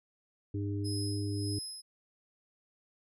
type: harmonic tone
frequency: 101 Hz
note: G#2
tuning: 48 cents flat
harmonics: 1 / 3 / 4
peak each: -33 / -37 / -43 dBFS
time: 0.54-1.59 s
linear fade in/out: 5 ms
type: tone with tremolo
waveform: 30% pulse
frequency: 5100 Hz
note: D#8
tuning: 42 cents sharp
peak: -34 dBFS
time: 0.84-1.82 s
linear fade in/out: 20 ms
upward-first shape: sine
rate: 1.7 Hz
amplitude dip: 65%
effects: none